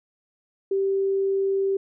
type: tone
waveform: sine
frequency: 390 Hz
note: G4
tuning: 9 cents flat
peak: -20 dBFS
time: 0.71-1.77 s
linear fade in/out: 5 ms
effects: none